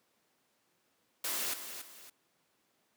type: noise with echo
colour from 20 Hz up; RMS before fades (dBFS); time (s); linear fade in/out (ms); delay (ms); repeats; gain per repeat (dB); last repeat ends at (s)
white; -35; 1.24-1.54; 5; 280; 2; -9; 2.1
effects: pink hiss -74 dBFS RMS until 2.96 s + high-pass 200 Hz 12 dB/octave